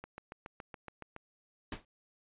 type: click train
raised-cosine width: 0.5 ms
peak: -29 dBFS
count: 9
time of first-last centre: 0.04-1.164 s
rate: 7.12 Hz
type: noise with exponential decay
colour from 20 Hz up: pink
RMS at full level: -35 dBFS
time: 1.72-1.85 s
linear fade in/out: 2 ms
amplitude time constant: 28 ms
effects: resampled to 8000 Hz